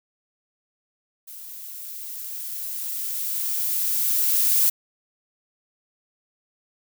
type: noise with level ramp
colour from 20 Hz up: violet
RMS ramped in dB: -40 to -18 dBFS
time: 1.27-4.7 s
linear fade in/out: 10 ms
effects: none